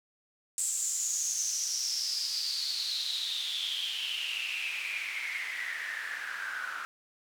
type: noise with band-pass filter sweep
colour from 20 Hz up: white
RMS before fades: -34 dBFS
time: 0.58-6.85 s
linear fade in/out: 0 ms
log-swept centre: 7800 to 1400 Hz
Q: 9
effects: none